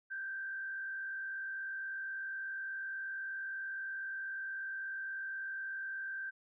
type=tone with frequency modulation; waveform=sine; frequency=1568 Hz; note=G6; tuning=in tune; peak=-38 dBFS; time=0.1-6.31 s; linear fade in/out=20 ms; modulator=48.3 Hz; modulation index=0.67; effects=none